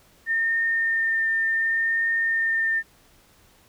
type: tone with vibrato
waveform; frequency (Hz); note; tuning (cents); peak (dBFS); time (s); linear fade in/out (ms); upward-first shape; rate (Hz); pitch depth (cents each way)
sine; 1814; A#6; -48; -20; 0.26-2.83; 50; triangle; 0.68; 14
effects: pink hiss -57 dBFS RMS until 3.68 s